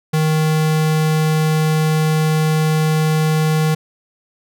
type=tone; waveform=square; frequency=156.2 Hz; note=D#3; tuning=7 cents sharp; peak=-14 dBFS; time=0.13-3.75 s; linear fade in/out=10 ms; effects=none